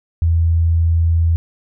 sine tone, 83 Hz, E2, 12 cents sharp, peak -11 dBFS, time 0.22-1.36 s, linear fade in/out 0 ms, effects none

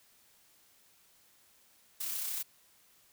blue noise with amplitude modulation, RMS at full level -35 dBFS, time 2-2.43 s, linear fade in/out 10 ms, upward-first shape sine, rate 32.6 Hz, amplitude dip 35%, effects white hiss -65 dBFS RMS until 3.12 s

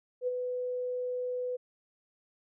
sine tone with ADSR envelope, 498.3 Hz, B4, 15 cents sharp, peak -26 dBFS, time 0.21-1.57 s, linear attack 64 ms, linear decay 23 ms, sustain -5 dB, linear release 16 ms, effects none

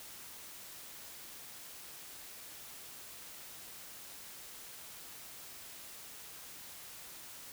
silence, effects white hiss -50 dBFS RMS until 7.52 s

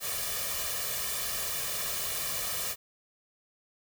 white noise with comb filter, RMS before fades -33 dBFS, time 0-2.76 s, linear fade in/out 50 ms, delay 1.7 ms, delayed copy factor +0.75, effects none

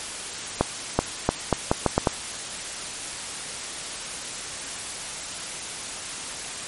accelerating click train, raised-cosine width 1 ms, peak -3 dBFS, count 8, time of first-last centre 0.61-2.072 s, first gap 380 ms, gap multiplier 0.79, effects white hiss -33 dBFS RMS until 6.67 s + MP3 48 kbps

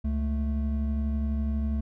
triangle tone pair together, 69.3 / 220 Hz, C#2 / A3, 0 / 0 cents, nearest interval octave + minor sixth, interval 2000 cents, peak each -24 / -29 dBFS, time 0.04-1.81 s, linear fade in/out 10 ms, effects none

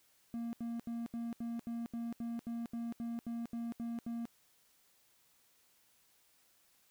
triangle tone bursts, 233.1 Hz, A#3, in tune, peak -35 dBFS, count 15, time 0.34-4.254 s, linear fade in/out 0 ms, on 190 ms, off 76 ms, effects white hiss -70 dBFS RMS until 6.9 s

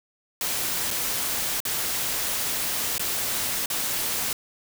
white noise with dropouts, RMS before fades -27 dBFS, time 0.41-4.33 s, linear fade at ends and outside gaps 1 ms, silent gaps 0.906-0.911 / 1.603-1.652 / 2.981-2.995 / 3.659-3.701 s, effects none

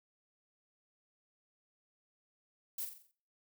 violet noise with echo, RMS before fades -39 dBFS, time 2.78-2.85 s, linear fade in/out 5 ms, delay 44 ms, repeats 6, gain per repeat -6 dB, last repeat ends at 3.114 s, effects noise-tail reverb RT60 0.5 s tail -23 dB re dry

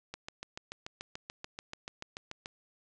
click train, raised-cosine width 0.2 ms, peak -23 dBFS, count 17, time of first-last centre 0.14-2.459 s, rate 6.9 Hz, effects resampled to 22050 Hz

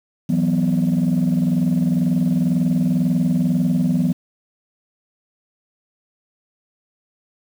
sine chord, E suspended second, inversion none, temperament equal, 164.81 / 185 / 246.9 Hz, E3 / F#3 / B3, 0 / 0 / 0 cents, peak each -18 dBFS, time 0.29-4.13 s, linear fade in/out 10 ms, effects tanh soft clip ceiling -11 dBFS + 7-bit

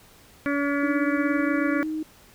harmonic tone, 284.5 Hz, C#4, 45 cents sharp, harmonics 1 / 2 / 4 / 5 / 6 / 7 / 8, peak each -24 / -30 / -34 / -32 / -33 / -36 / -37 dBFS, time 0.46-1.83 s, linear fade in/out 0 ms
sine tone with pitch glide, 301.3 to 312.3 Hz, D4 to D#4, +44 to +7 cents, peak -26 dBFS, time 0.83-2.03 s, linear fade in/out 5 ms, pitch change +63 cents, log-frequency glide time 1.21-1.49 s
effects pink hiss -53 dBFS RMS until 2.34 s

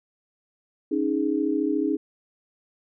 sine chord, C# suspended second, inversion none, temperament equal, 277.2 / 311.1 / 415.3 Hz, C#4 / D#4 / G#4, 0 / 0 / 0 cents, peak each -26 / -24 / -28 dBFS, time 0.91-1.97 s, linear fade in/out 10 ms, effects none

